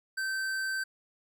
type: tone with tanh clipping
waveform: sine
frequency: 1550 Hz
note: G6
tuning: 20 cents flat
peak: -32 dBFS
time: 0.17-0.84 s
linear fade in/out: 10 ms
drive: 17 dB
effects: none

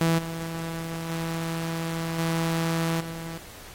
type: tone with level steps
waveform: sawtooth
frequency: 164.81 Hz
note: E3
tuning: in tune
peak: -16 / -27 / -24 / -20 / -30 dBFS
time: 0.01-3.38 s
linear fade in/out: 2 ms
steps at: 0.18 / 1.09 / 2.18 / 3 s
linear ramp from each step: 10 ms
effects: pink hiss -45 dBFS RMS until 3.74 s + AAC 48 kbps

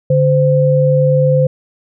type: tone pair together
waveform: sine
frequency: 144.8 / 516 Hz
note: D3 / C5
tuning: -24 / -24 cents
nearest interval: octave + minor seventh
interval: 2200 cents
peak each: -11 dBFS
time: 0.1-1.47 s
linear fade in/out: 5 ms
effects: none

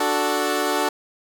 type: chord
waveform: 15% pulse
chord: D major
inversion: none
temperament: equal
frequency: 293.7 / 370 / 440 Hz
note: D4 / F#4 / A4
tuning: 0 / 0 / 0 cents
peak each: -18 dBFS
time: 0-0.89 s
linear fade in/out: 5 ms
effects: none

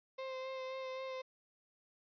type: tone with vibrato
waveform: 35% pulse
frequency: 523.3 Hz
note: C5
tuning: in tune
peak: -39 dBFS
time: 0.18-1.22 s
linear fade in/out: 10 ms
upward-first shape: sine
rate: 3.8 Hz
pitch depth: 17 cents each way
effects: resampled to 11025 Hz

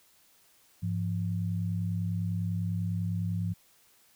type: tone pair together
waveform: sine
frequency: 101.98 / 172 Hz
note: G#2 / F3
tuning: -31 / -26 cents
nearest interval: major sixth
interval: 905 cents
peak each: -30 / -32 dBFS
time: 0.82-3.54 s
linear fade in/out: 20 ms
effects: white hiss -63 dBFS RMS until 4.15 s

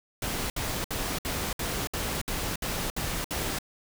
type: noise bursts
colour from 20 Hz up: pink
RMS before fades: -31 dBFS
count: 10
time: 0.22-3.587 s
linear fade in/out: 2 ms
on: 280 ms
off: 63 ms
effects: none

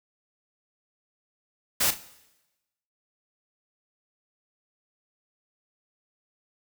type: noise with echo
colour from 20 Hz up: white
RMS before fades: -23 dBFS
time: 1.8-1.91 s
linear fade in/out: 10 ms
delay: 36 ms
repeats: 3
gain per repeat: -12 dB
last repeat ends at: 2.018 s
effects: noise-tail reverb RT60 1.0 s tail -17 dB re dry

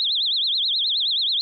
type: tone with vibrato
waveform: sine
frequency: 3673 Hz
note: A#7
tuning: 26 cents flat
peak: -19 dBFS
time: 0-1.41 s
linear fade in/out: 0 ms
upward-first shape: triangle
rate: 9.4 Hz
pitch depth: 280 cents each way
effects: none

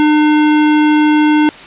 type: tone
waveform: square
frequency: 302.2 Hz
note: D4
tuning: 50 cents sharp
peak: -8 dBFS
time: 0-1.49 s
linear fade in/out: 0 ms
effects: white hiss -33 dBFS RMS until 1.66 s + resampled to 8000 Hz

